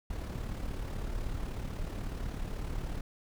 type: noise with amplitude modulation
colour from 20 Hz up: brown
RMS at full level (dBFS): -34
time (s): 0.1-3.01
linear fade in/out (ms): 5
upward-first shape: sine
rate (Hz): 36.2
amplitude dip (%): 50
effects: none